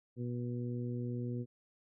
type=harmonic tone; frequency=121.5 Hz; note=B2; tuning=28 cents flat; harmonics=1 / 2 / 3 / 4; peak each=-37 / -40 / -45 / -49 dBFS; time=0.16-1.46 s; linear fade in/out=50 ms; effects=none